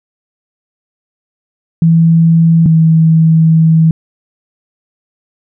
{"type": "tone pair in turn", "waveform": "sine", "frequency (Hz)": [164.81, 161.33], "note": ["E3", "E3"], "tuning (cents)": [0, -37], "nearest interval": "unison", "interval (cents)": 37, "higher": "first", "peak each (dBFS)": -4, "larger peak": "neither", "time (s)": [[1.82, 2.66], [2.66, 3.91]], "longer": "second", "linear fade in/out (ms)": 2, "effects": []}